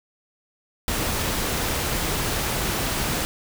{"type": "noise", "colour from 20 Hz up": "pink", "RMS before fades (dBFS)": -25, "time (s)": [0.88, 3.25], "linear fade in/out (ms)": 0, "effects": []}